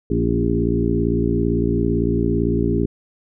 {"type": "harmonic tone with a mistuned harmonic", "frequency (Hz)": 57.8, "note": "A#1", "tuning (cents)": -14, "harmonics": [1, 2, 3, 4, 5, 6, 7], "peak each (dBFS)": [-24, -24, -24, -24, -24, -24, -24], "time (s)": [0.1, 2.86], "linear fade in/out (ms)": 5, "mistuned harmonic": 5, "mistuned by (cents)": -31, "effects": []}